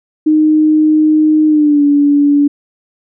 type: tone with pitch glide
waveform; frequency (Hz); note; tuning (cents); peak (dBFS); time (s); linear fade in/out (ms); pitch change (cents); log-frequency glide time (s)
sine; 308.5 to 287.8; D#4 to D4; -15 to -35; -6; 0.26-2.48; 10; -120; 1.47-1.83
effects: none